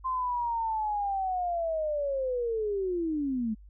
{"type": "linear sweep", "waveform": "sine", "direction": "down", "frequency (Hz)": [1046.5, 210], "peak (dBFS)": -27, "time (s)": [0.04, 3.55], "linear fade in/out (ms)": 20, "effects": ["added 50 Hz sine -48 dBFS peak until 3.69 s"]}